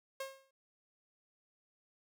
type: tone with exponential decay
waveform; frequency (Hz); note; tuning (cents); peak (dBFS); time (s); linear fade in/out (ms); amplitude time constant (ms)
sawtooth; 538; C5; +48; -33; 0.2-0.51; 5; 67
effects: none